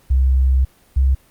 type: tone pair in turn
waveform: sine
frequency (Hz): 65.41 / 66.4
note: C2 / C2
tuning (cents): 0 / +26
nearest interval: unison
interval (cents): 26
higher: second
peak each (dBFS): -11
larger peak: neither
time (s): 0.1-0.65 / 0.96-1.15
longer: first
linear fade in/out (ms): 10
effects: pink hiss -53 dBFS RMS until 1.3 s + Opus 24 kbps